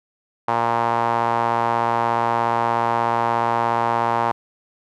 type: tone with band-pass filter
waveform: sawtooth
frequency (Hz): 116.8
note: A#2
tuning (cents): +4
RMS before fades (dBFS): -20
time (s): 0.48-4.32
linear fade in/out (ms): 5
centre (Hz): 920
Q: 3.4
effects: none